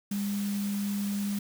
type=tone in noise; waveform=sine; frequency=202.3 Hz; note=G#3; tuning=45 cents flat; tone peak=-28 dBFS; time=0.11-1.39 s; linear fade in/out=5 ms; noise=white; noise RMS=-42 dBFS; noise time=0.11-1.39 s; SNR=+11 dB; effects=none